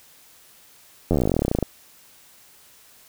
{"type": "slowing click train", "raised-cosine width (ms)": 2, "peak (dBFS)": -7, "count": 24, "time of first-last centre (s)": [1.11, 1.627], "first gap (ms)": 11, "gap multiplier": 1.06, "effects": ["white hiss -52 dBFS RMS until 3.08 s"]}